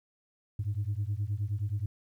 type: beating tone pair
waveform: sine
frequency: 98.1 / 107.6 Hz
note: G2 / A2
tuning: +2 / -38 cents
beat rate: 9.5 Hz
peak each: -31 dBFS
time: 0.59-1.86 s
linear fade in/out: 5 ms
effects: tanh soft clip ceiling -25 dBFS + 11-bit